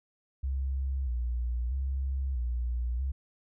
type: tone with vibrato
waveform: sine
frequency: 63.4 Hz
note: B1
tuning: 46 cents sharp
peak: -28 dBFS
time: 0.43-3.12 s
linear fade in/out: 10 ms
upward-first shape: square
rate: 0.78 Hz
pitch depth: 92 cents each way
effects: none